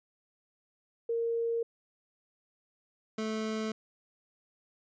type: tone pair in turn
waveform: sine / 25% pulse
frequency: 463 / 218.5 Hz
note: A#4 / A3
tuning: -12 / -12 cents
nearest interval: octave + minor second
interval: 1300 cents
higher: first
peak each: -28 dBFS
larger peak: neither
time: 1.09-1.63 / 3.18-3.72 s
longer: neither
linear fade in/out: 5 ms
effects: resampled to 16000 Hz